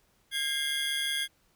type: tone cluster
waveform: square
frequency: 1616 / 2105 / 3250 / 3396 Hz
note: G#6 / C7 / G#7 / G#7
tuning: -48 / +10 / -38 / +38 cents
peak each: -36 / -37 / -33 / -35 dBFS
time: 0.31-1.28 s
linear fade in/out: 50 ms
effects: pink hiss -68 dBFS RMS until 1.55 s